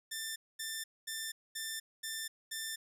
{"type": "tone bursts", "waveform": "10% pulse", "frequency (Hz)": 1782, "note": "A6", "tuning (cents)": 22, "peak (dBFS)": -29, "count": 6, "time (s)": [0.11, 2.76], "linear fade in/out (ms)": 10, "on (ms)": 250, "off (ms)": 230, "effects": []}